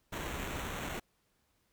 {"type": "noise with sample-and-hold", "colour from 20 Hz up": "pink", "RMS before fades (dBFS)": -39, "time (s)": [0.12, 1], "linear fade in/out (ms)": 10, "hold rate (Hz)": 4900, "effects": ["pink hiss -75 dBFS RMS until 1.72 s"]}